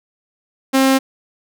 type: tone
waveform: sawtooth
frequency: 266.6 Hz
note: C4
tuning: 33 cents sharp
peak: -7 dBFS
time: 0.73-0.99 s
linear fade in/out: 20 ms
effects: none